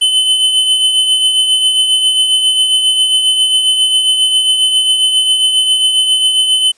square tone with tremolo, 3039 Hz, F#7, 46 cents sharp, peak -7 dBFS, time 0.01-6.72 s, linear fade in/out 10 ms, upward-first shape triangle, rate 7.4 Hz, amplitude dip 50%, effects white hiss -52 dBFS RMS until 6.77 s + resampled to 22050 Hz

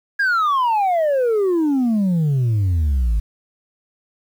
sine exponential sweep, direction down, 1661.2 to 50.9 Hz, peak -12 dBFS, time 0.19-3.2 s, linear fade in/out 10 ms, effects tanh soft clip ceiling -14 dBFS + 8-bit

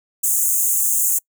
pink high-pass noise, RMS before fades -18 dBFS, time 0.23-1.19 s, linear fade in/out 10 ms, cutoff 6500 Hz, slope 96 dB/octave, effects noise-tail reverb RT60 0.1 s tail -26 dB re dry

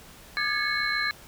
sine tone cluster, 1205 / 1661 / 1728 / 2196 / 4101 Hz, D6 / G#6 / A6 / C#7 / C8, +44 / 0 / -32 / -17 / -36 cents, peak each -33 / -30 / -31 / -30 / -31 dBFS, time 0.37-1.11 s, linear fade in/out 0 ms, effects pink hiss -49 dBFS RMS until 1.27 s

